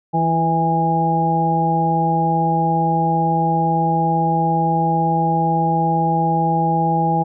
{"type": "harmonic tone with a mistuned harmonic", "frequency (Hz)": 163.9, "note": "E3", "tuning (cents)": -10, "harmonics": [1, 2, 3, 4, 5], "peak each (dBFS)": [-19, -25, -27, -28, -17], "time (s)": [0.13, 7.24], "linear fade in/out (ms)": 20, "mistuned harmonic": 2, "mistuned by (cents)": 26, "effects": []}